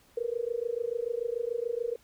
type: tone with amplitude modulation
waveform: sine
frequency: 472 Hz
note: A#4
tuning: 22 cents sharp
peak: -25 dBFS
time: 0.17-1.96 s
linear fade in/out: 5 ms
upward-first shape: sine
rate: 26.9 Hz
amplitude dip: 95%
effects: pink hiss -62 dBFS RMS until 2.03 s